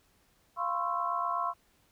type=tone cluster; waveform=sine; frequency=694 / 1022 / 1090 / 1327 Hz; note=F5 / C6 / C#6 / E6; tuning=-11 / -41 / -29 / +11 cents; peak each=-36 / -34 / -32 / -37 dBFS; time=0.56-1.54 s; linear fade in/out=50 ms; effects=pink hiss -68 dBFS RMS until 1.91 s